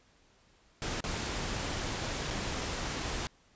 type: noise with dropouts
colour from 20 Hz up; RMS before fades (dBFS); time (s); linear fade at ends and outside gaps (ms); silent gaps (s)
pink; -35; 0.82-3.27; 0; 1.005-1.04 / 2.304-2.308
effects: pink hiss -65 dBFS RMS until 3.55 s + resampled to 16000 Hz